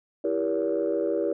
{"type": "chord", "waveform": "sine", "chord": "E diminished seventh", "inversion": "none", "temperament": "just", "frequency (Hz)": [329.6, 395.6, 474.7, 569.6], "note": ["E4", "G4", "Bb4", "Db5"], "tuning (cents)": [0, 16, 31, 47], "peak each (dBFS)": -28, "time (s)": [0.24, 1.33], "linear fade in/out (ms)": 5, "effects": ["tanh soft clip ceiling -16 dBFS"]}